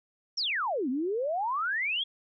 sine exponential two-way sweep, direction down then up, 5820 to 242.8 to 3411 Hz, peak -27 dBFS, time 0.37-2.04 s, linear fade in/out 10 ms, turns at 0.89 s, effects none

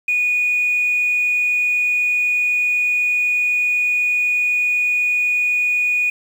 sine tone, 2463 Hz, D#7, 18 cents flat, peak -14 dBFS, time 0.08-6.1 s, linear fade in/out 5 ms, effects tanh soft clip ceiling -10 dBFS + 7-bit

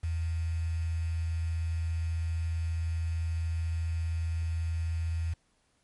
sine tone with quantisation, 82.41 Hz, E2, in tune, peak -28 dBFS, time 0.03-5.34 s, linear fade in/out 10 ms, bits 8, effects pink hiss -71 dBFS RMS until 5.83 s + MP3 48 kbps

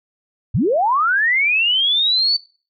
sine linear sweep, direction up, 76.2 to 4555 Hz, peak -13 dBFS, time 0.54-2.37 s, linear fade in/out 10 ms, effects noise-tail reverb RT60 0.4 s tail -23 dB re dry + MP3 32 kbps

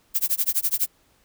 violet noise with tremolo, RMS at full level -20 dBFS, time 0.14-0.88 s, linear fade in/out 20 ms, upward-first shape sine, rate 12 Hz, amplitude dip 100%, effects pink hiss -62 dBFS RMS until 1.24 s

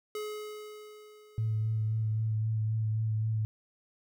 square tone with exponential decay, 423.7 Hz, G#4, 35 cents sharp, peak -34 dBFS, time 0.15-2.36 s, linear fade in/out 2 ms, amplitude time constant 480 ms
sine tone with vibrato, 109.7 Hz, A2, 5 cents flat, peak -27 dBFS, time 1.38-3.45 s, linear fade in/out 0 ms, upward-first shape sine, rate 3.8 Hz, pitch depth 19 cents each way
effects none

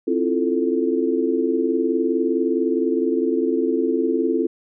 sine chord, F major seventh, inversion second, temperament equal with one note detuned, 264.8 / 329.6 / 349.2 / 440 Hz, C4 / E4 / F4 / A4, +21 / 0 / 0 / 0 cents, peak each -23 dBFS, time 0.07-4.47 s, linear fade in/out 10 ms, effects none

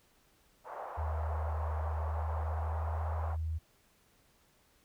white band-pass noise, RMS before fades -43 dBFS, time 0.64-3.37 s, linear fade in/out 50 ms, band 560 to 1000 Hz, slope 24 dB/octave
sine tone with pitch glide, 77.78 to 80.06 Hz, D#2 to D#2, 0 to +50 cents, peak -32 dBFS, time 0.97-3.59 s, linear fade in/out 20 ms, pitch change +50 cents, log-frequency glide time 2.06-3.13 s
effects pink hiss -68 dBFS RMS until 4.84 s

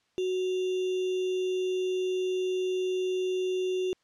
sine tone with sample-and-hold, 370 Hz, F#4, in tune, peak -26 dBFS, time 0.18-3.93 s, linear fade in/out 0 ms, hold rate 3150 Hz, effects white hiss -71 dBFS RMS until 4.03 s + low-pass 5000 Hz 12 dB/octave

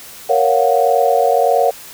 sine chord, Gb major seventh, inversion first, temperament equal, 466.2 / 554.4 / 698.5 / 740 Hz, Bb4 / Db5 / F5 / Gb5, 0 / 0 / 0 / 0 cents, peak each -16 dBFS, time 0.29-1.71 s, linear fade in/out 10 ms, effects white hiss -36 dBFS RMS until 1.93 s

